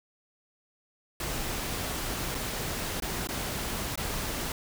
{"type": "noise with dropouts", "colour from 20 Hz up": "pink", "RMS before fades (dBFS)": -33, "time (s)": [1.2, 4.52], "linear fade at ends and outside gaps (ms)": 2, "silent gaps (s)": [[2.346, 2.349], [3.001, 3.022], [3.272, 3.288], [3.957, 3.975]], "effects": []}